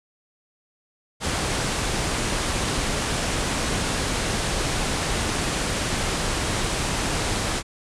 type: low-pass noise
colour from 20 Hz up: pink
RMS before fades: -25 dBFS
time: 1.2-7.63 s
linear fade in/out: 50 ms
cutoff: 10000 Hz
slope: 48 dB/octave
effects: none